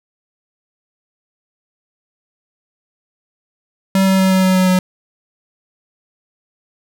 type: tone with pitch steps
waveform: square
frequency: 192.1 / 190.77 / 189.46 / 188.15 / 186.85 / 185.56 / 184.27 Hz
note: G3 / G3 / F#3 / F#3 / F#3 / F#3 / F#3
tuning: -35 / -47 / +41 / +29 / +17 / +5 / -7 cents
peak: -11 dBFS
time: 3.95-4.79 s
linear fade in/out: 2 ms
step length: 120 ms
effects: none